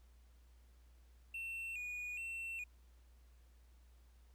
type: tone with vibrato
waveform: triangle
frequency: 2575 Hz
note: E7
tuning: 41 cents flat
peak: -40 dBFS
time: 1.34-2.64 s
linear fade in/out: 5 ms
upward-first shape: square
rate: 1.2 Hz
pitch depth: 82 cents each way
effects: added 60 Hz sine -61 dBFS peak until 4.34 s + pink hiss -75 dBFS RMS until 4.34 s